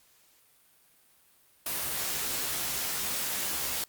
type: noise with comb filter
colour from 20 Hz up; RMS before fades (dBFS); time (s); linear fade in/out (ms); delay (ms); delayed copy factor
white; -32; 1.66-3.84; 2; 15; +0.65
effects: white hiss -63 dBFS RMS until 3.88 s + Opus 48 kbps